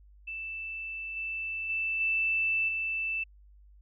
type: tone with level steps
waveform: sine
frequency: 2649 Hz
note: E7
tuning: 8 cents sharp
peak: -35 / -32 / -28 / -25 / -29 dBFS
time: 0.27-3.24 s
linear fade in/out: 10 ms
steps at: 1.16 / 1.69 / 2 / 2.68 s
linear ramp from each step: 10 ms
effects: added 50 Hz sine -53 dBFS peak until 3.81 s